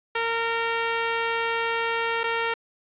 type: tone with dropouts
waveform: 10% pulse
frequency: 459.9 Hz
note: A#4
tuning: 23 cents flat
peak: -15 dBFS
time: 0.15-2.54 s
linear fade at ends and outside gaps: 5 ms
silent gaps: 2.234-2.239 s
effects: resampled to 8000 Hz + 8-bit